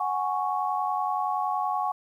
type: chord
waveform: sine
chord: F# suspended second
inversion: none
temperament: equal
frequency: 740 / 830.6 / 1108.7 Hz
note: F#5 / G#5 / C#6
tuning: 0 / 0 / 0 cents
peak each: -29 dBFS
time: 0-1.92 s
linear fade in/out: 5 ms
effects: 10-bit